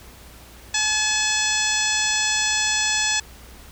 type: harmonic tone with a mistuned harmonic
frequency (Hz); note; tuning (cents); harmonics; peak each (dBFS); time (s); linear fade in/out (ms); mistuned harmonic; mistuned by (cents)
857; A5; -46; 1 / 2 / 3 / 4 / 5 / 6 / 7 / 8 / 9; -31 / -26 / -27 / -27 / -30 / -29 / -27 / -30 / -27; 0.74-3.2; 5; 8; +35
effects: added 60 Hz sine -46 dBFS peak until 3.71 s + pink hiss -46 dBFS RMS until 3.71 s